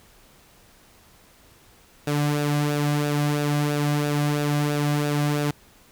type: tone with flanger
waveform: sawtooth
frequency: 146.83 Hz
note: D3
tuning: in tune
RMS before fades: -23 dBFS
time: 2.07-5.51 s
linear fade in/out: 5 ms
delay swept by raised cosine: 0.94 to 2.24 ms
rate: 3 Hz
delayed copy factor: -0.55
effects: pink hiss -54 dBFS RMS until 5.91 s